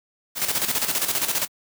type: noise with tremolo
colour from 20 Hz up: white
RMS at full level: -22 dBFS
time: 0.35-1.48 s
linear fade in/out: 50 ms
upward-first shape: square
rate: 15 Hz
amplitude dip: 60%
effects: high-pass 100 Hz 12 dB/octave